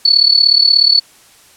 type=tone with amplitude modulation; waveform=sine; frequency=4435 Hz; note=C#8; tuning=in tune; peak=-3 dBFS; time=0.05-1 s; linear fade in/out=5 ms; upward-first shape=sine; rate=36.7 Hz; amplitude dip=85%; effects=white hiss -45 dBFS RMS until 1.56 s + low-pass 11000 Hz 12 dB/octave